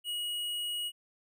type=tone with hard clipping; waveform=sine; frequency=2900 Hz; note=F#7; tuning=35 cents flat; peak=-34 dBFS; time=0.04-0.92 s; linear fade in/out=50 ms; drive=12 dB; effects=none